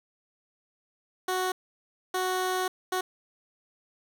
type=tone bursts at uneven times; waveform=15% pulse; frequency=370 Hz; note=F#4; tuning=in tune; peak=-20 dBFS; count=3; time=1.28-1.52 / 2.14-2.68 / 2.92-3.01 s; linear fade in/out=5 ms; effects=none